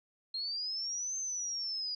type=linear two-way sweep; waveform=sine; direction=up then down; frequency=4175 to 6300 to 4850 Hz; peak=-34 dBFS; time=0.34-1.95 s; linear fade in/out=5 ms; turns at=1.17 s; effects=none